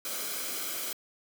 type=noise with comb filter; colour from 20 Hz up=white; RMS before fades=-35 dBFS; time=0.05-0.93 s; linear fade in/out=2 ms; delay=1.1 ms; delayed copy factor=-0.55; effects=high-pass 200 Hz 12 dB/octave